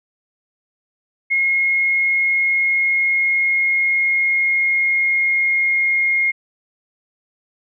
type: tone with pitch glide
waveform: sine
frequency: 2156 to 2140 Hz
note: C#7 to C7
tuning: -49 to +38 cents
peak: -14 dBFS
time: 1.3-6.32 s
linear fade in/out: 20 ms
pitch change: -13 cents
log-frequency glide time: 2.19-6.15 s
effects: none